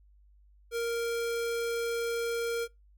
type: tone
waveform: square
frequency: 466.2 Hz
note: A#4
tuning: in tune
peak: -30 dBFS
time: 0.71-2.68 s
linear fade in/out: 50 ms
effects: noise-tail reverb RT60 0.2 s tail -24 dB re dry + added 50 Hz sine -57 dBFS peak until 2.97 s